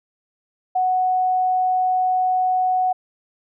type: tone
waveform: sine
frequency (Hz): 740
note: F#5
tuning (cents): 0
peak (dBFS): -16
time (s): 0.75-2.93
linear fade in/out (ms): 10
effects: none